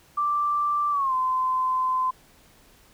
sine tone with pitch glide, 1174.7 to 1028.6 Hz, D6 to C6, 0 to -30 cents, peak -21 dBFS, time 0.17-2.11 s, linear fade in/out 10 ms, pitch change -230 cents, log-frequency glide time 0.91-1.14 s, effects pink hiss -56 dBFS RMS until 2.93 s

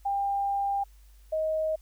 sine tone pair in turn, 797 / 629 Hz, G5 / D#5, +28 / +19 cents, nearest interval major third, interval 409 cents, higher first, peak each -25 dBFS, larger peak neither, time 0.05-0.84 / 1.32-1.76 s, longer first, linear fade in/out 10 ms, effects added 50 Hz sine -51 dBFS peak until 1.81 s + white hiss -65 dBFS RMS until 1.81 s

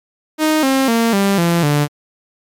sawtooth tone with pitch steps, 310.6 / 267.3 / 230 / 197.94 / 170.34 / 146.58 Hz, D#4 / C4 / A#3 / G3 / F3 / D3, -3 / +37 / -23 / +17 / -43 / -3 cents, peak -8 dBFS, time 0.38-1.88 s, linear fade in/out 50 ms, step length 250 ms, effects MP3 96 kbps

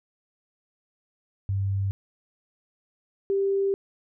sine tone pair in turn, 98 / 393.2 Hz, G2 / G4, 0 / +5 cents, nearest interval 2 octaves, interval 2405 cents, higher second, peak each -23 / -21 dBFS, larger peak second, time 1.49-1.91 / 3.3-3.74 s, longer second, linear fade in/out 0 ms, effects none

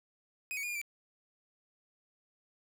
45% pulse tone with pitch steps, 2506 / 2247 / 2437 / 2419 / 2336 Hz, D#7 / C#7 / D#7 / D#7 / D7, +12 / +23 / -37 / -49 / -10 cents, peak -35 dBFS, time 0.51-0.815 s, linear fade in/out 0 ms, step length 61 ms, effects none

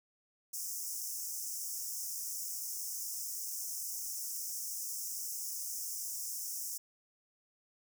pink high-pass noise, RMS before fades -40 dBFS, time 0.53-6.78 s, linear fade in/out 10 ms, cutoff 5300 Hz, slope 96 dB/octave, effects none

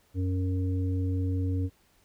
harmonic tone, 92.5 Hz, F#2, in tune, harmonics 1 / 3 / 5, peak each -26 / -33 / -41 dBFS, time 0.14-1.7 s, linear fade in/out 50 ms, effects pink hiss -65 dBFS RMS until 2.04 s

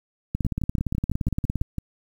two click trains, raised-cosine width 5 ms, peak -12 / -15 dBFS, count 23 / 9, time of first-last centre 0.35-1.614 / 0.45-1.783 s, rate 17.4 / 6 Hz, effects 8-bit

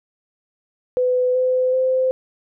sine tone with pitch steps, 502 / 509.6 / 517.3 Hz, B4 / C5 / C5, +28 / -46 / -20 cents, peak -15 dBFS, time 0.97-2.11 s, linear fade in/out 0 ms, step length 380 ms, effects none

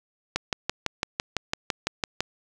click train, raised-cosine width 0.2 ms, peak -7 dBFS, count 12, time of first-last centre 0.36-2.206 s, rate 5.96 Hz, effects none

